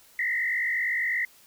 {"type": "tone with frequency modulation", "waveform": "sine", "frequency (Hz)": 1958, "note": "B6", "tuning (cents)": -15, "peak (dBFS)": -24, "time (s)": [0.19, 1.25], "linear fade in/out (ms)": 2, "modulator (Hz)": 48.4, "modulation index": 2.3, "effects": ["white hiss -56 dBFS RMS until 1.46 s"]}